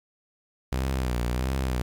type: tone with vibrato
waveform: sawtooth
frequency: 63 Hz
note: B1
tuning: 35 cents sharp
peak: -21 dBFS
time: 0.72-1.82 s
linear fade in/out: 5 ms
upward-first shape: sine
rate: 1.5 Hz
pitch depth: 95 cents each way
effects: 9-bit